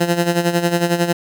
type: tone with tremolo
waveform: 15% pulse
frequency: 172.3 Hz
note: F3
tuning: 23 cents flat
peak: -6 dBFS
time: 0-1.13 s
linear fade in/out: 10 ms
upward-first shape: sine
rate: 11 Hz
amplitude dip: 70%
effects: 8-bit